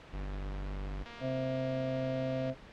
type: tone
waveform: 45% pulse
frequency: 48.7 Hz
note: G1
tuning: 11 cents flat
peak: -36 dBFS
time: 0.13-1.04 s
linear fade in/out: 10 ms
type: click train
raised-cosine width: 0.2 ms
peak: -30 dBFS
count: 339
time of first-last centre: 1.06-2.498 s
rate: 235 Hz
type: harmonic tone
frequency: 130.81 Hz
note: C3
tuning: in tune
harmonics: 1 / 2 / 4 / 5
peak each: -37 / -37 / -37 / -37 dBFS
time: 1.2-2.55 s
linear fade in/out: 50 ms
effects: pink hiss -52 dBFS RMS until 2.72 s + low-pass 3000 Hz 12 dB/octave